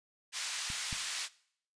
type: band-pass noise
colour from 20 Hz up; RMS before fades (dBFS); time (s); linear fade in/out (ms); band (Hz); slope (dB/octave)
white; -38; 0.32-1.29; 50; 1400 to 6900; 12
type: clicks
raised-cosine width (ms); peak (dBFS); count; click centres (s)
5; -32 / -28; 2; 0.702 / 0.928
effects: noise-tail reverb RT60 0.6 s tail -20 dB re dry + resampled to 22050 Hz